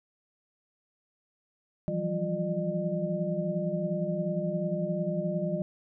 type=tone cluster; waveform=sine; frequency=165 / 176.2 / 193.4 / 351.2 / 605 Hz; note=E3 / F3 / G3 / F4 / D#5; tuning=+2 / +16 / -23 / +10 / -49 cents; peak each=-34 / -33 / -35 / -38 / -32 dBFS; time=1.88-5.62 s; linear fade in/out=0 ms; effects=none